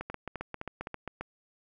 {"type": "two click trains", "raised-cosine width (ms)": 0.5, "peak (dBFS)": [-22, -21], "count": [4, 10], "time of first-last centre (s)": [[0.1, 0.871], [0.01, 1.21]], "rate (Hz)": [3.89, 7.5], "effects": []}